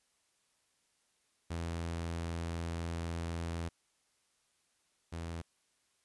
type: tone pair in turn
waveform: sawtooth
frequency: 83.9 / 83.57 Hz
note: E2 / E2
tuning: +31 / +24 cents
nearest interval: unison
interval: 7 cents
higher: first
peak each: -32 / -35 dBFS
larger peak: first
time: 1.5-3.69 / 5.12-5.42 s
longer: first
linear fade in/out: 10 ms
effects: white hiss -75 dBFS RMS until 6.04 s + resampled to 24000 Hz